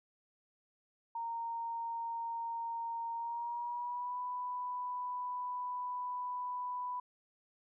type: tone with pitch glide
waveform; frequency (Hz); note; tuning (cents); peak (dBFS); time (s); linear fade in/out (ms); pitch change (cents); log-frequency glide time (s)
sine; 925 to 991.4; A#5 to B5; -14 to +6; -36; 1.15-7; 5; +120; 3.14-4.18
effects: none